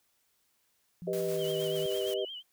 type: tone with pitch glide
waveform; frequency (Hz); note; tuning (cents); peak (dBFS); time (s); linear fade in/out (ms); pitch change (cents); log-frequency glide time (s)
sine; 174.61 to 159.2; F3 to D#3; 0 to +40; -39; 1.02-1.86; 0; -160; 1.13-1.47
type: chord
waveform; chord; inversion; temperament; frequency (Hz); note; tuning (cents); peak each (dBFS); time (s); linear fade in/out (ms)
sine; G augmented; none; equal; 392 / 493.9 / 622.3; G4 / B4 / D#5; 0 / 0 / 0; -32 / -35 / -35; 1.07-2.25; 5
type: noise with tremolo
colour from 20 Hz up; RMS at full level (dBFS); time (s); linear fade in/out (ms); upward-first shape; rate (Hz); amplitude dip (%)
white; -44; 1.13-2.14; 2; square; 6.4; 30
type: tone with vibrato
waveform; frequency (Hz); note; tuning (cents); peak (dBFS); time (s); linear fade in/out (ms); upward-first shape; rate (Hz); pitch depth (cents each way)
sine; 3068; G7; -38; -39; 1.37-2.43; 50; sine; 8.7; 82
effects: white hiss -73 dBFS RMS until 2.52 s